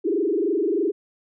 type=tone with frequency modulation; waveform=sine; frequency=368.1 Hz; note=F#4; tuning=9 cents flat; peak=-19 dBFS; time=0.04-0.92 s; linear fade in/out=20 ms; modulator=23.2 Hz; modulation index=2.5; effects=none